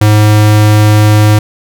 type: tone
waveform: square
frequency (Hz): 106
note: G#2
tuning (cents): +36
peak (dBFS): -4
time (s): 0.01-1.39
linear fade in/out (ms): 5
effects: none